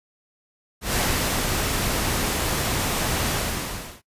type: noise with ADSR envelope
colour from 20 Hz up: pink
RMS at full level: -22 dBFS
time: 0.81-4.02 s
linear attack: 130 ms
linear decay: 520 ms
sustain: -2 dB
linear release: 690 ms
effects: noise-tail reverb RT60 0.1 s tail -20 dB re dry + resampled to 32000 Hz